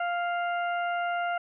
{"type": "harmonic tone", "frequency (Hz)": 698.5, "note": "F5", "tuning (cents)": 0, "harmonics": [1, 2, 3, 4], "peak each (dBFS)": [-28, -32, -41, -43], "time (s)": [0, 1.38], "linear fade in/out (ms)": 5, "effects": []}